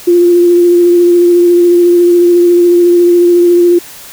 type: tone with vibrato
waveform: sine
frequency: 349.2 Hz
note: F4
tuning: in tune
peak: -3 dBFS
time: 0.07-3.79 s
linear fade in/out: 10 ms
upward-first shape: triangle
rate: 14 Hz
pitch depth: 21 cents each way
effects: white hiss -31 dBFS RMS until 4.12 s